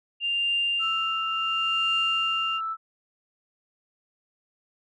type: tone with tremolo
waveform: sine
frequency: 2794 Hz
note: F7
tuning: in tune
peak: -21 dBFS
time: 0.2-2.61 s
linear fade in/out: 50 ms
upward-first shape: triangle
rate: 0.71 Hz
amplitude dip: 60%
type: tone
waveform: sine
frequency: 1318.5 Hz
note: E6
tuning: in tune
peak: -27 dBFS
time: 0.79-2.77 s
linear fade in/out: 50 ms
effects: tanh soft clip ceiling -15 dBFS